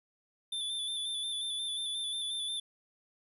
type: tone with vibrato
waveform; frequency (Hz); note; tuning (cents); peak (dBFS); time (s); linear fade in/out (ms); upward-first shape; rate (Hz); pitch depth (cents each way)
square; 3517; A7; -1; -34; 0.52-2.6; 5; square; 5.6; 27
effects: resampled to 32000 Hz